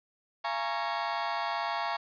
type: chord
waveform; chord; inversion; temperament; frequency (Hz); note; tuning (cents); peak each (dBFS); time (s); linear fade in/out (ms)
35% pulse; Bb minor seventh; second; equal with one note detuned; 683.7 / 830.6 / 932.3 / 1108.7; F5 / Ab5 / Bb5 / Db6; -37 / 0 / 0 / 0; -34; 0.44-1.97; 10
effects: resampled to 11025 Hz + 9-bit